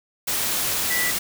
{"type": "tone in noise", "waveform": "sine", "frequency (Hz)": 1970, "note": "B6", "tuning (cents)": -5, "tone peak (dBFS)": -23, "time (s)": [0.9, 1.11], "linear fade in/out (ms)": 10, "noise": "white", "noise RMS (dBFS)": -24, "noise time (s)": [0.27, 1.19], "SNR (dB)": -2, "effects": []}